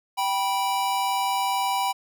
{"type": "tone pair together", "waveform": "square", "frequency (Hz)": [780, 977.9], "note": ["G5", "B5"], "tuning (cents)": [-9, -17], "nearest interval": "major third", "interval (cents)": 392, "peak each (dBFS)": -26, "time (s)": [0.17, 1.93], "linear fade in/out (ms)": 20, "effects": []}